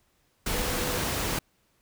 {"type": "tone in noise", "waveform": "sine", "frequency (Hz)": 495.2, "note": "B4", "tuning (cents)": 5, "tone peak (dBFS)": -35, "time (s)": [0.54, 0.98], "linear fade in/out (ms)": 5, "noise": "pink", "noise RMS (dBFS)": -29, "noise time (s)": [0.46, 1.39], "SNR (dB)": -9, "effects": ["pink hiss -69 dBFS RMS until 1.81 s"]}